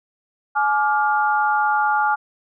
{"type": "chord", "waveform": "sine", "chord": "D diminished", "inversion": "second", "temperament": "just", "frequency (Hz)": [845.8, 1174.7, 1409.6], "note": ["Ab5", "D6", "F6"], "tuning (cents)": [31, 0, 16], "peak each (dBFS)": [-18, -24, -21], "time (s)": [0.55, 2.16], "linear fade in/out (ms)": 20, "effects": []}